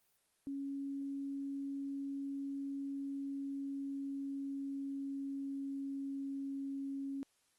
sine tone with pitch glide, 277.2 to 274.8 Hz, C#4 to C#4, 0 to -15 cents, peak -38 dBFS, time 0.47-7.23 s, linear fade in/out 0 ms, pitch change -15 cents, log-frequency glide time 2.79-6.55 s, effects white hiss -75 dBFS RMS until 7.58 s + Opus 32 kbps

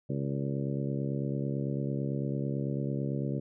harmonic tone with a mistuned harmonic, 69 Hz, C#2, 7 cents flat, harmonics 2 / 3 / 4 / 5 / 6 / 7 / 8, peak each -32 / -36 / -38 / -40 / -42 / -43 / -44 dBFS, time 0.09-3.4 s, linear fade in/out 10 ms, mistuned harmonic 8, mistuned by +59 cents, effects none

